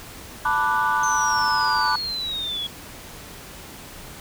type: chord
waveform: sine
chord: B minor seventh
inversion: third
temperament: equal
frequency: 880 / 987.8 / 1174.7 / 1480 Hz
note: A5 / B5 / D6 / F#6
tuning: 0 / 0 / 0 / 0 cents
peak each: -23 dBFS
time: 0.45-1.96 s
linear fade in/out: 5 ms
type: exponential sweep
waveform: sine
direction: down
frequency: 6272 to 3322 Hz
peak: -25 dBFS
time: 1.03-2.67 s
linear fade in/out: 5 ms
effects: tanh soft clip ceiling -12 dBFS + pink hiss -40 dBFS RMS until 4.2 s